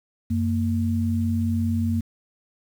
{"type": "tone pair together", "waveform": "sine", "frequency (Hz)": [92.5, 229.9], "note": ["F#2", "A#3"], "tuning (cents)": [0, -24], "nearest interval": "octave + major third", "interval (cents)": 1576, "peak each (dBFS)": -23, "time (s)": [0.3, 2.01], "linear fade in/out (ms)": 10, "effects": ["8-bit"]}